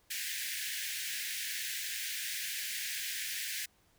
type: high-pass noise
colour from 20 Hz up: pink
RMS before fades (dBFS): -38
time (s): 0.1-3.66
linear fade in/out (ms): 10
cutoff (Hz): 1600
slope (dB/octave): 96
effects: pink hiss -69 dBFS RMS until 3.98 s